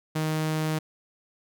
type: tone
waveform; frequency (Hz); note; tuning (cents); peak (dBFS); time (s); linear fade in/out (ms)
sawtooth; 156.4; D#3; +9; -21; 0.15-0.79; 10
effects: none